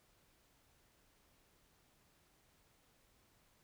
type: silence
effects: pink hiss -72 dBFS RMS until 3.63 s